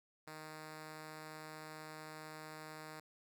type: tone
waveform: 5% pulse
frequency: 155.56 Hz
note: D#3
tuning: in tune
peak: -37 dBFS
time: 0.27-3 s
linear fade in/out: 5 ms
effects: none